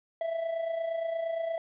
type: tone with amplitude modulation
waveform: triangle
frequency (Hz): 661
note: E5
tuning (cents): +5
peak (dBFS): -25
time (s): 0.21-1.58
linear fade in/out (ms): 2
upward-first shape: sine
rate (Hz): 28.6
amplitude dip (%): 55
effects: resampled to 8000 Hz + 11-bit